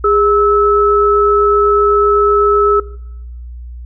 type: tone pair together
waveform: sine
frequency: 410.2 / 1302.3 Hz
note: G#4 / E6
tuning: -21 / -21 cents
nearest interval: octave + minor sixth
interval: 2000 cents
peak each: -11 dBFS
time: 0.04-2.8 s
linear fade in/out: 5 ms
effects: noise-tail reverb RT60 0.8 s tail -20 dB re dry + added 60 Hz sine -26 dBFS peak until 3.85 s